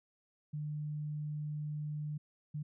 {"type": "tone bursts at uneven times", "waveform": "sine", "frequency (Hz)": 150, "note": "D3", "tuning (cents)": 37, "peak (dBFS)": -36, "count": 2, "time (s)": [[0.53, 2.18], [2.54, 2.63]], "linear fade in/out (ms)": 10, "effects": []}